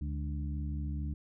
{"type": "harmonic tone with a mistuned harmonic", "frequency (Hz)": 73.42, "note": "D2", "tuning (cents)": 0, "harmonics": [1, 2, 3, 4], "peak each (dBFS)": [-34, -40, -44, -46], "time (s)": [0.01, 1.14], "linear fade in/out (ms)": 5, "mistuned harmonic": 3, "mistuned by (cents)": -72, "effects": []}